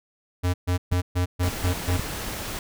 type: tone bursts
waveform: square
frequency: 89.7 Hz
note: F2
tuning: 47 cents sharp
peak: -21 dBFS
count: 7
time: 0.43-1.98 s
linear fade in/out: 20 ms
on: 110 ms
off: 130 ms
type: clicks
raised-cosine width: 5 ms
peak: -15 dBFS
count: 2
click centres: 0.924 / 1.996 s
type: noise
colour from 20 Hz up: pink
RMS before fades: -32 dBFS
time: 1.43-2.59 s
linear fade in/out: 2 ms
effects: none